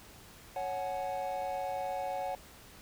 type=chord; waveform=triangle; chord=C# suspended fourth; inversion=none; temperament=equal with one note detuned; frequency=554.4 / 740 / 849 Hz; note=C#5 / F#5 / G#5; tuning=0 / 0 / +38 cents; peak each=-36 / -34 / -39 dBFS; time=0.56-2.35 s; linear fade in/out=2 ms; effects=pink hiss -54 dBFS RMS until 2.81 s